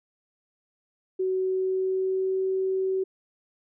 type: tone with pitch glide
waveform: sine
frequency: 374.8 to 379.6 Hz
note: F#4 to F#4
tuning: +22 to +44 cents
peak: -23 dBFS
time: 1.19-3.04 s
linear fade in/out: 10 ms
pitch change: +22 cents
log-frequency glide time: 1.34-2.44 s
effects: none